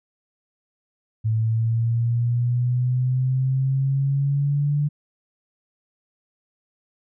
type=exponential sweep; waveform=sine; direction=up; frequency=110 to 147.2 Hz; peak=-18 dBFS; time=1.24-4.89 s; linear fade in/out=20 ms; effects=none